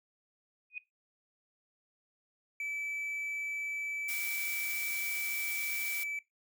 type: tone with exponential growth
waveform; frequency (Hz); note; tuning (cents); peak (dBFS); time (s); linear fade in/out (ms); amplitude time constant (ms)
sine; 2489; D#7; 0; -33; 0.7-0.78; 2; 17
type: tone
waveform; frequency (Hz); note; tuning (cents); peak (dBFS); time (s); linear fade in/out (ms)
triangle; 2308; D7; -31; -33; 2.6-6.19; 2
type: noise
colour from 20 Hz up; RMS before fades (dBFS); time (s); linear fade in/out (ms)
blue; -39; 4.08-6.04; 10
effects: noise-tail reverb RT60 0.2 s tail -19 dB re dry